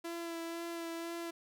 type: tone with vibrato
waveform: sawtooth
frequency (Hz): 335.5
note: E4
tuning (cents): +31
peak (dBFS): -35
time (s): 0.04-1.31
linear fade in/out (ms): 10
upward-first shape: sine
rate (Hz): 2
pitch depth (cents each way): 18
effects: none